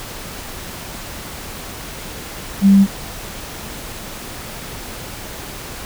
sine tone, 196.6 Hz, G3, 5 cents sharp, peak -6 dBFS, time 2.61-2.87 s, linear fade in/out 50 ms, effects pink hiss -31 dBFS RMS until 5.85 s

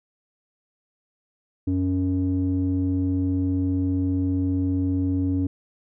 square tone with low-pass filter, 92.5 Hz, F#2, in tune, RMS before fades -23 dBFS, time 1.67-5.47 s, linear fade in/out 5 ms, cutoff 310 Hz, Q 6.1, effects none

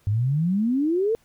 sine exponential sweep, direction up, 98 to 466.2 Hz, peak -19 dBFS, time 0.07-1.15 s, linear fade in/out 0 ms, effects pink hiss -62 dBFS RMS until 1.24 s

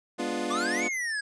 25% pulse chord, G# diminished seventh, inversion none, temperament equal, 207.7 / 246.9 / 293.7 / 349.2 Hz, G#3 / B3 / D4 / F4, 0 / 0 / 0 / 0 cents, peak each -34 / -30 / -31 / -29 dBFS, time 0.18-0.89 s, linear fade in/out 20 ms
square exponential two-way sweep, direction up then down, 1117 to 2285 to 1630 Hz, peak -29 dBFS, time 0.5-1.21 s, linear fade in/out 10 ms, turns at 0.84 s
effects resampled to 22050 Hz

